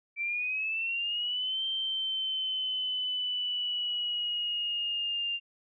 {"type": "linear two-way sweep", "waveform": "sine", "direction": "up then down", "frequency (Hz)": [2327, 3136, 2790], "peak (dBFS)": -29, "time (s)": [0.16, 5.4], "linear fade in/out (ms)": 50, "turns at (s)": 1.65, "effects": []}